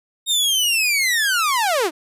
sawtooth linear sweep, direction down, 3729 to 283 Hz, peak -13 dBFS, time 0.26-1.91 s, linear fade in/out 50 ms, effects resampled to 32000 Hz

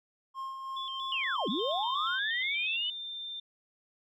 triangle tone with tremolo, 1067 Hz, C6, 34 cents sharp, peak -33 dBFS, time 0.34-2.2 s, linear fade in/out 50 ms, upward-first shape sine, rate 3.1 Hz, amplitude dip 40%
sine tone with vibrato, 3290 Hz, G#7, 17 cents flat, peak -37 dBFS, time 0.76-2.77 s, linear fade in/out 10 ms, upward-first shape square, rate 4.2 Hz, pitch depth 77 cents each way
sine linear two-way sweep, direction down then up, 3017 to 178.7 to 3017 Hz, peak -30 dBFS, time 1.12-2.9 s, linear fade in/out 2 ms, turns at 1.49 s
sine tone with pitch glide, 3631 to 3587 Hz, A#7 to A7, -46 to +33 cents, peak -37 dBFS, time 1.5-3.4 s, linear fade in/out 5 ms, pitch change -21 cents, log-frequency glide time 2.43-3.07 s
effects none

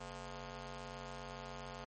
10% pulse ring-modulated tone, 184.9 Hz, F#3, 1 cent flat, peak -34 dBFS, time 0-1.85 s, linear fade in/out 10 ms, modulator 321 Hz, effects MP3 32 kbps

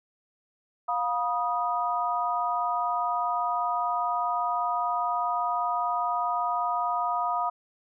sine tone cluster, 708 / 968 / 1243 Hz, F5 / B5 / D#6, +23 / -35 / -2 cents, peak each -29 dBFS, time 0.88-7.5 s, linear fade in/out 10 ms, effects none

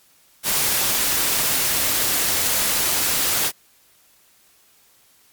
white noise, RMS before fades -20 dBFS, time 0.43-3.52 s, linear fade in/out 50 ms, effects white hiss -56 dBFS RMS until 5.32 s + MP3 96 kbps

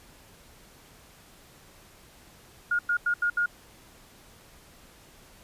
sine tone bursts at uneven times, 1427 Hz, F6, 37 cents sharp, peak -22 dBFS, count 5, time 2.71-2.79 / 2.89-2.97 / 3.06-3.14 / 3.22-3.3 / 3.37-3.46 s, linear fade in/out 5 ms, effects pink hiss -54 dBFS RMS until 5.43 s + resampled to 32000 Hz

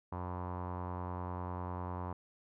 sawtooth tone with low-pass filter, 90 Hz, F#2, 47 cents flat, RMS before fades -40 dBFS, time 0.12-2.13 s, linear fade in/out 5 ms, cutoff 1000 Hz, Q 4.6, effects none

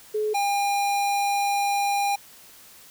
sine / square tone pair in turn, 426.7 / 805.5 Hz, G#4 / G5, +47 / +47 cents, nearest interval major seventh, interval 1100 cents, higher second, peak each -22 dBFS, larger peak neither, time 0.14-0.34 / 0.34-2.16 s, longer second, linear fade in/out 10 ms, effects white hiss -49 dBFS RMS until 2.9 s

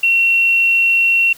sine tone, 2727 Hz, F7, 42 cents flat, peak -10 dBFS, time 0.03-1.33 s, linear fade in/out 5 ms, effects white hiss -42 dBFS RMS until 1.37 s

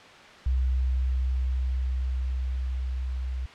sine tone with level ramp, 64 Hz, C2, 38 cents flat, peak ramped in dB -21 to -28 dBFS, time 0.46-3.46 s, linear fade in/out 5 ms, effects white hiss -47 dBFS RMS until 3.54 s + low-pass 3000 Hz 12 dB/octave

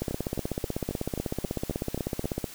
two click trains, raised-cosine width 2 ms, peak -15 / -18 dBFS, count 40 / 9, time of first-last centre 0.02-2.442 / 0.11-2.243 s, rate 16.1 / 3.75 Hz, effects white hiss -45 dBFS RMS until 2.54 s

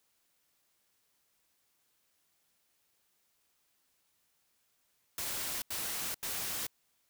white noise bursts, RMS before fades -37 dBFS, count 3, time 5.18-6.668 s, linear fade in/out 2 ms, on 440 ms, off 84 ms, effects white hiss -75 dBFS RMS until 7.09 s

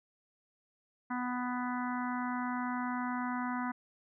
harmonic tone, 248.1 Hz, B3, 8 cents sharp, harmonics 1 / 3 / 4 / 5 / 6 / 7 / 8, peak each -35 / -42 / -39 / -43 / -43 / -49 / -48 dBFS, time 1.1-3.72 s, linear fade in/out 10 ms, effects none

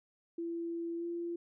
sine tone with pitch glide, 336.9 to 342.2 Hz, E4 to F4, +38 to -35 cents, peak -35 dBFS, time 0.38-1.36 s, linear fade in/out 5 ms, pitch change +27 cents, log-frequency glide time 0.97-1.05 s, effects none

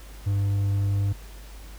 triangle tone, 99.8 Hz, G2, 32 cents sharp, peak -19 dBFS, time 0.26-1.13 s, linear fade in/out 10 ms, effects added 50 Hz sine -40 dBFS peak until 1.78 s + pink hiss -49 dBFS RMS until 1.78 s

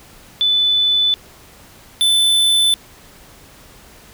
sine / square tone pair in turn, 3496 / 3515 Hz, A7 / A7, -12 / -2 cents, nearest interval unison, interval 10 cents, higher second, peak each -12 dBFS, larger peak neither, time 0.41-1.14 / 2.01-2.74 s, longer neither, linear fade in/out 0 ms, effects pink hiss -44 dBFS RMS until 4.13 s

